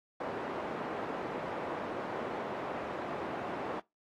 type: band-pass noise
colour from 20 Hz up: pink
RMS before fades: -38 dBFS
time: 0.2-3.8 s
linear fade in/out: 5 ms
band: 320 to 1100 Hz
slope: 12 dB/octave
effects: noise-tail reverb RT60 0.2 s tail -22 dB re dry + AAC 48 kbps